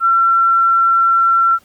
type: tone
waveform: sine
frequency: 1355 Hz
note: E6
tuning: 47 cents sharp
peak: -9 dBFS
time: 0-1.59 s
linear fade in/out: 50 ms
effects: pink hiss -52 dBFS RMS until 1.64 s + Opus 32 kbps